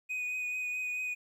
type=tone with vibrato; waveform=triangle; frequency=2489 Hz; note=D#7; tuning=in tune; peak=-31 dBFS; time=0.09-1.15 s; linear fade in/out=20 ms; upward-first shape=triangle; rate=4.6 Hz; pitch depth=19 cents each way; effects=12-bit